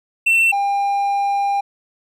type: tone pair in turn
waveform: triangle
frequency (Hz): 2694 / 800.9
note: E7 / G5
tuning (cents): +37 / +37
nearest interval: octave + major sixth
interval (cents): 2100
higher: first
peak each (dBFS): -10 / -14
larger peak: first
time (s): 0.26-0.52 / 0.52-1.61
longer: second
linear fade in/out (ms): 10
effects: none